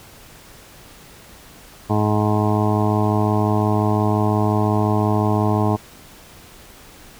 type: harmonic tone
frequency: 105.7 Hz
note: G#2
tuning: 31 cents sharp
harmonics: 1 / 2 / 3 / 4 / 6 / 7 / 8 / 9 / 10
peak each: -19 / -22 / -24 / -25 / -27 / -27 / -28 / -29 / -29 dBFS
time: 1.89-5.77 s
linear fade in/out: 20 ms
effects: pink hiss -44 dBFS RMS until 7.19 s